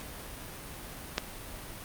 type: click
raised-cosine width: 0.2 ms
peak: -9 dBFS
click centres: 1.181 s
effects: pink hiss -43 dBFS RMS until 1.84 s + Opus 48 kbps